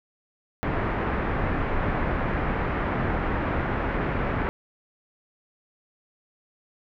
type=low-pass noise; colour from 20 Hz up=pink; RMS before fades=-26 dBFS; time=0.63-4.49 s; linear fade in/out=0 ms; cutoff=2000 Hz; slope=24 dB/octave; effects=none